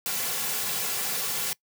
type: noise with comb filter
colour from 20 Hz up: white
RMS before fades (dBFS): -29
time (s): 0.06-1.53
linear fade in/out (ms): 0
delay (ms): 3.2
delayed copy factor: -0.65
effects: noise-tail reverb RT60 0.1 s tail -23 dB re dry + high-pass 150 Hz 12 dB/octave